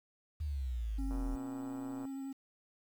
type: exponential sweep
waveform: sine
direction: down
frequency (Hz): 78 to 39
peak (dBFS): -34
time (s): 0.4-1.36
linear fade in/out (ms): 10
type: tone with vibrato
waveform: triangle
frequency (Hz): 270.6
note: C#4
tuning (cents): -42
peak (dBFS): -37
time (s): 0.98-2.33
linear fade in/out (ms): 10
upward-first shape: triangle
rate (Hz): 11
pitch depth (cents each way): 16
type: click train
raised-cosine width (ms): 1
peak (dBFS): -36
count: 116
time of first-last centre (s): 1.11-2.053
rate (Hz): 122
effects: 10-bit